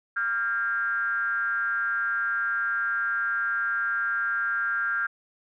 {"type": "ring-modulated tone", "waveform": "triangle", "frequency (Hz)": 110, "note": "A2", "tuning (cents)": 0, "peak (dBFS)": -19, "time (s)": [0.16, 5.07], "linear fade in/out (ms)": 10, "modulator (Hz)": 1500, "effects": []}